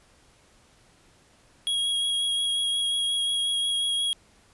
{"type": "tone with vibrato", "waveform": "square", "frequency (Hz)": 3300, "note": "G#7", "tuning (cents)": -12, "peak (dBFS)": -24, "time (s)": [1.67, 4.13], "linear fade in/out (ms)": 0, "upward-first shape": "sine", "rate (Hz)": 5.6, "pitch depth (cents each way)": 12, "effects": ["pink hiss -59 dBFS RMS until 4.53 s", "resampled to 24000 Hz"]}